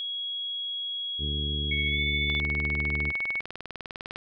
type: tone with pitch glide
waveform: sine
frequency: 3322 to 3493 Hz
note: G#7 to A7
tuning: 0 to -13 cents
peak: -30 dBFS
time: 0-2.4 s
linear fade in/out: 0 ms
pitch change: +87 cents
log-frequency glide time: 1.86-2 s
type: harmonic tone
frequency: 73.42 Hz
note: D2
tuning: in tune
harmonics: 1 / 2 / 3 / 4 / 5 / 6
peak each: -30 / -36 / -40 / -42 / -44 / -46 dBFS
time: 1.18-3.13 s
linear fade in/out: 50 ms
type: tone with tremolo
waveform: sine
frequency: 2217 Hz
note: C#7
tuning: in tune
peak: -25 dBFS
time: 1.71-3.41 s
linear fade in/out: 5 ms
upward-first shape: triangle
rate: 14 Hz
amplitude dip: 45%
type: click train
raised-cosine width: 0.3 ms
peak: -20 dBFS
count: 38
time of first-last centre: 2.3-4.159 s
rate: 19.9 Hz
effects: none

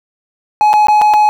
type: tone with dropouts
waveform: triangle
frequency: 845 Hz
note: G#5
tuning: 30 cents sharp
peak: -4 dBFS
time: 0.61-1.29 s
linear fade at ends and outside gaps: 0 ms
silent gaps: 0.731-0.738 / 0.87-0.884 / 1.014-1.018 / 1.137-1.14 s
effects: none

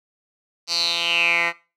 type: tone with band-pass filter sweep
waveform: 10% pulse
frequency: 170 Hz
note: F3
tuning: 46 cents flat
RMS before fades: -21 dBFS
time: 0.67-1.53 s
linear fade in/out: 50 ms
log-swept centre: 5000 to 1800 Hz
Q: 6.7
effects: noise-tail reverb RT60 0.3 s tail -19 dB re dry

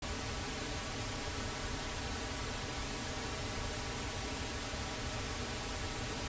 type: noise with comb filter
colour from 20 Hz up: pink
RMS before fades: -39 dBFS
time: 0.02-6.28 s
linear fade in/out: 5 ms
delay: 5.7 ms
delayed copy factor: -0.7
effects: resampled to 16000 Hz

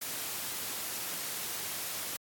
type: noise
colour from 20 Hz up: white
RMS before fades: -37 dBFS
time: 0.01-2.17 s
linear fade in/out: 10 ms
effects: high-pass 100 Hz 12 dB/octave + AAC 64 kbps

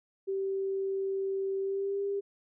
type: tone with pitch glide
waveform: sine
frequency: 388.1 to 399.2 Hz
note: G4 to G4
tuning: -17 to +32 cents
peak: -29 dBFS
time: 0.27-2.21 s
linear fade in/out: 20 ms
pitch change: +49 cents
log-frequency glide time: 1.6-2.02 s
effects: none

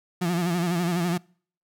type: tone with vibrato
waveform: 35% pulse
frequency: 173.7 Hz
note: F3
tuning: 9 cents flat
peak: -21 dBFS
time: 0.21-1.18 s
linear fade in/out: 10 ms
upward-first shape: sine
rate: 12 Hz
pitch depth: 76 cents each way
effects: noise-tail reverb RT60 0.5 s tail -26 dB re dry

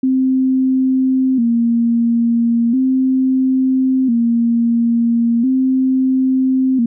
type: tone with vibrato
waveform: sine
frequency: 246.9 Hz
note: B3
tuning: in tune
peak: -11 dBFS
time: 0.03-6.86 s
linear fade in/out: 5 ms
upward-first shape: square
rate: 0.37 Hz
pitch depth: 97 cents each way
effects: none

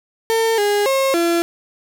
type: tone with pitch steps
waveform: 35% pulse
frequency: 451.7 / 410.7 / 538 / 339.9 Hz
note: A4 / G#4 / C5 / F4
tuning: +45 / -19 / +48 / -47 cents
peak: -13 dBFS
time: 0.3-1.42 s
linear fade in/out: 0 ms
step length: 280 ms
effects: none

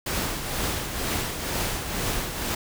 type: noise with tremolo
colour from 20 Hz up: pink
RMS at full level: -26 dBFS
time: 0.06-2.55 s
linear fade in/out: 5 ms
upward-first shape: triangle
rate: 2.1 Hz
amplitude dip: 55%
effects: none

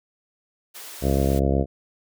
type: high-pass noise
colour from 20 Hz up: white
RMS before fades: -39 dBFS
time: 0.74-1.4 s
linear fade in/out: 20 ms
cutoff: 320 Hz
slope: 24 dB/octave
type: harmonic tone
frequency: 68.2 Hz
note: C#2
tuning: 28 cents flat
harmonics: 1 / 2 / 3 / 4 / 5 / 6 / 7 / 8 / 9 / 10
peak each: -22 / -25 / -27 / -28 / -29 / -30 / -30 / -31 / -32 / -32 dBFS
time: 1.01-1.66 s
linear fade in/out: 50 ms
effects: none

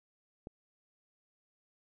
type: click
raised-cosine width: 2 ms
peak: -30 dBFS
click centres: 0.471 s
effects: none

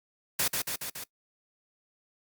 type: noise with echo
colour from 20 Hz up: white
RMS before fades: -27 dBFS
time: 0.39-0.48 s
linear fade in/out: 5 ms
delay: 140 ms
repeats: 4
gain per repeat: -3 dB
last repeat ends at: 1.04 s
effects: noise-tail reverb RT60 0.1 s tail -21 dB re dry + Opus 48 kbps

